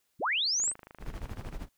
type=linear sweep; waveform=sine; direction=up; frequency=55 to 8650 Hz; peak=-26 dBFS; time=0.19-0.74 s; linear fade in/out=50 ms
type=click train; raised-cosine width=0.5 ms; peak=-32 dBFS; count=25; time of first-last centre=0.6-1.527 s; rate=25.9 Hz
type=noise with tremolo; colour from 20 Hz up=brown; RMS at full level=-35 dBFS; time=0.99-1.69 s; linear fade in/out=50 ms; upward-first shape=triangle; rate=13 Hz; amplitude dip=85%
effects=white hiss -75 dBFS RMS until 1.77 s